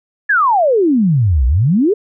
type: exponential two-way sweep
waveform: sine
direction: down then up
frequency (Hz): 1760 to 58.27 to 450.1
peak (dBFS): -9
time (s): 0.29-1.94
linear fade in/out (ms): 10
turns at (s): 1.46
effects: none